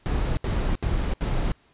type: noise bursts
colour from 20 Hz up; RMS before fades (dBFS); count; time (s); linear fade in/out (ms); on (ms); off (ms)
brown; -24; 4; 0.06-1.519; 0; 310; 73
effects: pink hiss -60 dBFS RMS until 1.73 s + resampled to 8000 Hz